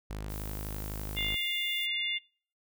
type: tone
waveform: sawtooth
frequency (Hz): 51.91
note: G#1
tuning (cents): 0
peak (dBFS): -32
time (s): 0.1-1.35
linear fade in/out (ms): 0
type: noise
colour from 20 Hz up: violet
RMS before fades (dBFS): -45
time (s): 0.29-1.87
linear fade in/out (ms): 20
type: harmonic tone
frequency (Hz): 702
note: F5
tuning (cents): +9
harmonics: 3 / 4 / 5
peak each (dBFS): -34 / -34 / -34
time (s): 1.16-2.19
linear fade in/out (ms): 20
effects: noise-tail reverb RT60 0.5 s tail -26 dB re dry